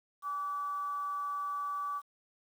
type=tone with frequency modulation; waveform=sine; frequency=1152 Hz; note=D6; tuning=34 cents flat; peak=-33 dBFS; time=0.22-2.02 s; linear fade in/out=50 ms; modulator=335 Hz; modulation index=0.22; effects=10-bit